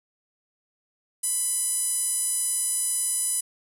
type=tone with band-pass filter; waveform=5% pulse; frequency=998 Hz; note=B5; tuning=18 cents sharp; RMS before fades=-26 dBFS; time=1.23-3.41 s; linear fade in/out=10 ms; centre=10000 Hz; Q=5.2; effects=none